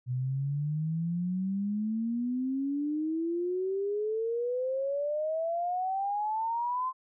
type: exponential sweep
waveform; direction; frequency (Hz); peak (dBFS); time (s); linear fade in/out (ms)
sine; up; 123.2 to 1046.5; -28; 0.06-6.93; 50
effects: none